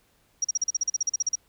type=tone bursts; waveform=sine; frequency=5690 Hz; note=F8; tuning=31 cents sharp; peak=-21 dBFS; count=15; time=0.42-1.355 s; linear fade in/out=5 ms; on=25 ms; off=40 ms; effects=pink hiss -65 dBFS RMS until 1.48 s